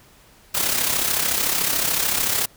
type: noise with amplitude modulation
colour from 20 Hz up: white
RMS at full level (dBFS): -19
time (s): 0.54-2.46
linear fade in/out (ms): 10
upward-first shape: sine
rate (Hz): 33.7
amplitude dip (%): 55
effects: pink hiss -52 dBFS RMS until 2.56 s